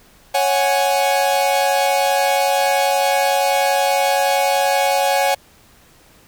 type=chord; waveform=45% pulse; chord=C# suspended fourth; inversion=none; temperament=equal; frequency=554.4 / 740 / 830.6 Hz; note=C#5 / F#5 / G#5; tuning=0 / 0 / 0 cents; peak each=-19 dBFS; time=0.34-5.35 s; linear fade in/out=10 ms; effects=pink hiss -50 dBFS RMS until 6.27 s